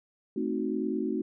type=chord; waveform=sine; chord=A diminished seventh; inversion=none; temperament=equal; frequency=220 / 261.6 / 311.1 / 370 Hz; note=A3 / C4 / Eb4 / Gb4; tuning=0 / 0 / 0 / 0 cents; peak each=-33 dBFS; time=0.36-1.22 s; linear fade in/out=5 ms; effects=none